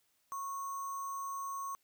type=tone with sample-and-hold; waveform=sine; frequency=1100 Hz; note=C#6; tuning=14 cents flat; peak=-37 dBFS; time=0.32-1.75 s; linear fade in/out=0 ms; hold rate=7350 Hz; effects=white hiss -75 dBFS RMS until 1.83 s